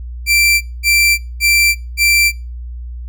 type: tone bursts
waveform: sawtooth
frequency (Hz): 2349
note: D7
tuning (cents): 0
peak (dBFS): -6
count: 4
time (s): 0.26-2.32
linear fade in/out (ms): 50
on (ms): 350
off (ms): 220
effects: noise-tail reverb RT60 0.3 s tail -22 dB re dry + added 60 Hz sine -24 dBFS peak until 3.08 s